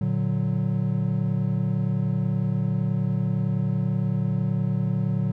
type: chord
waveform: triangle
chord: Bb augmented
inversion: none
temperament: equal with one note detuned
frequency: 116.2 / 146.83 / 185 Hz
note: Bb2 / D3 / F#3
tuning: -5 / 0 / 0 cents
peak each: -24 dBFS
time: 0.01-5.32 s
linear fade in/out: 5 ms
effects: none